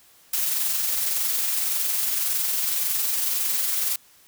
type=noise with amplitude modulation; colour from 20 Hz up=blue; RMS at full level=-23 dBFS; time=0.33-3.96 s; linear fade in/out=5 ms; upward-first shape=sine; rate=21.8 Hz; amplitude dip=30%; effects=white hiss -55 dBFS RMS until 4.27 s